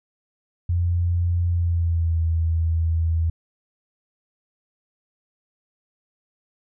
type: tone with pitch glide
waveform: sine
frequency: 86.9 to 82.02 Hz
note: F2 to E2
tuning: -8 to -8 cents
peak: -18 dBFS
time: 0.69-3.3 s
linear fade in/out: 5 ms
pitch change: -100 cents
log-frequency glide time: 1.49-2.2 s
effects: none